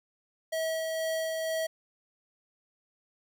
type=tone with tremolo; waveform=square; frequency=644 Hz; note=E5; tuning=41 cents flat; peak=-29 dBFS; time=0.52-1.67 s; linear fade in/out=10 ms; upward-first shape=sine; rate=2.1 Hz; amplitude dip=25%; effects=10-bit